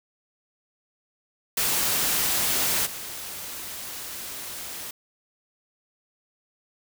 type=noise with level steps; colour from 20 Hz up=white; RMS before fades=-24 / -36 dBFS; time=1.57-4.91 s; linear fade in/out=5 ms; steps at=2.85 s; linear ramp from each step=20 ms; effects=none